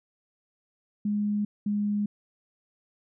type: tone pair in turn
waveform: sine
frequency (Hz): 207.4 / 206.5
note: G#3 / G#3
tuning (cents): -2 / -10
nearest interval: unison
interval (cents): 8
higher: first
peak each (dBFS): -24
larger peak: neither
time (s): 1.05-1.45 / 1.66-2.06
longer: neither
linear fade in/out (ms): 5
effects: none